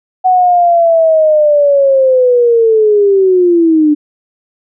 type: linear sweep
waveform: sine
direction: down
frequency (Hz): 746 to 293.9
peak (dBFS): -5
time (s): 0.24-3.95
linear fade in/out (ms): 20
effects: none